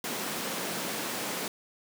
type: high-pass noise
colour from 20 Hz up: pink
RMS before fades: -34 dBFS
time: 0.04-1.48 s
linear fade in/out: 2 ms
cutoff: 180 Hz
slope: 24 dB/octave
effects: none

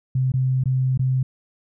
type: tone with dropouts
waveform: sine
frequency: 130 Hz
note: C3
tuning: 11 cents flat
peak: -17 dBFS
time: 0.15-1.23 s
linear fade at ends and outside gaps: 5 ms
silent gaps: 0.32-0.338 / 0.638-0.656 / 0.976-0.993 s
effects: none

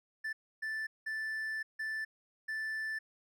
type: tone bursts at uneven times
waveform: triangle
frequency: 1760 Hz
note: A6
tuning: in tune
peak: -33 dBFS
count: 5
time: 0.24-0.33 / 0.62-0.87 / 1.06-1.63 / 1.79-2.05 / 2.48-2.99 s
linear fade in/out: 10 ms
effects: none

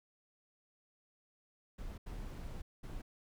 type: noise bursts at uneven times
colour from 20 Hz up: brown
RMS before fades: -44 dBFS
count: 3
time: 1.78-1.98 / 2.06-2.62 / 2.83-3.02 s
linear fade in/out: 10 ms
effects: none

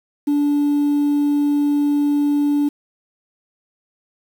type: tone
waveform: sine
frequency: 290 Hz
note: D4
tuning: 22 cents flat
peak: -12 dBFS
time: 0.27-2.69 s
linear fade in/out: 10 ms
effects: tanh soft clip ceiling -13 dBFS + 7-bit

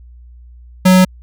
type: tone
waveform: square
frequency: 185 Hz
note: F#3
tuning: in tune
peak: -6 dBFS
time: 0.85-1.05 s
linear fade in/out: 10 ms
effects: added 60 Hz sine -36 dBFS peak until 1.22 s

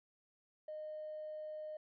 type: tone with vibrato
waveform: triangle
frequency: 615 Hz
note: D#5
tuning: 20 cents flat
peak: -39 dBFS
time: 0.68-1.77 s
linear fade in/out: 5 ms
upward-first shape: triangle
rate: 20 Hz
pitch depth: 8 cents each way
effects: tanh soft clip ceiling -40 dBFS + resampled to 11025 Hz

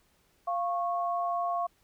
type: tone pair together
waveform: sine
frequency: 696 / 1100 Hz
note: F5 / C#6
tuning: -6 / -14 cents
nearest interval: minor sixth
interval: 792 cents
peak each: -29 / -32 dBFS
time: 0.47-1.67 s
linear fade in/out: 10 ms
effects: pink hiss -68 dBFS RMS until 1.83 s

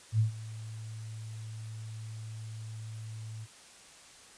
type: tone with ADSR envelope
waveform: sine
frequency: 110 Hz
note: A2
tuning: in tune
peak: -21 dBFS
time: 0.12-3.47 s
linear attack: 72 ms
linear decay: 120 ms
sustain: -18 dB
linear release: 39 ms
effects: white hiss -54 dBFS RMS until 4.37 s + resampled to 22050 Hz

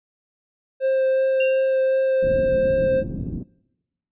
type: tone with vibrato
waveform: triangle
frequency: 528 Hz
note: C5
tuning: 16 cents sharp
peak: -15 dBFS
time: 0.8-3.04 s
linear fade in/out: 50 ms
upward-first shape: sine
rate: 2.7 Hz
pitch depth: 8 cents each way
type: tone with exponential decay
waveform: sine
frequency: 2763 Hz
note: F7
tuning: 19 cents flat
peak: -22 dBFS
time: 1.4-1.81 s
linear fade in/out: 5 ms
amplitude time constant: 87 ms
type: low-pass noise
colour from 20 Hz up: white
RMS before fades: -29 dBFS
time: 2.22-3.44 s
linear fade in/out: 20 ms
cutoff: 270 Hz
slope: 24 dB/octave
effects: noise-tail reverb RT60 1.0 s tail -24 dB re dry + resampled to 8000 Hz

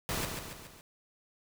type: noise with echo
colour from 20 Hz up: pink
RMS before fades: -34 dBFS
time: 0.09-0.25 s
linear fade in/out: 0 ms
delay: 140 ms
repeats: 4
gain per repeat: -5 dB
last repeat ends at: 0.81 s
effects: none

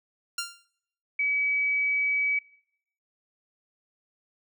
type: tone with exponential decay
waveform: 10% pulse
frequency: 1391 Hz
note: F6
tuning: 7 cents flat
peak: -18 dBFS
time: 0.38-0.65 s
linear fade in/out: 5 ms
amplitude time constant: 58 ms
type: tone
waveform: sine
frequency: 2280 Hz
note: C#7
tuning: 48 cents sharp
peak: -23 dBFS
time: 1.19-2.39 s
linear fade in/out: 5 ms
effects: noise-tail reverb RT60 0.7 s tail -22 dB re dry

